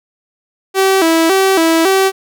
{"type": "tone with vibrato", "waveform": "sawtooth", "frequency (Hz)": 354.6, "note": "F4", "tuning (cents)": 26, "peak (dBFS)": -5, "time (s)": [0.74, 2.12], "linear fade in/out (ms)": 50, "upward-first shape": "square", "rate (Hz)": 1.8, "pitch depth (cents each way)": 140, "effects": []}